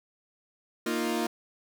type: chord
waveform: sawtooth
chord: Bb suspended fourth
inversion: none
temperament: equal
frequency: 233.1 / 311.1 / 349.2 Hz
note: Bb3 / Eb4 / F4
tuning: 0 / 0 / 0 cents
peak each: -27 / -29 / -27 dBFS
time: 0.86-1.27 s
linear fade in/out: 5 ms
effects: none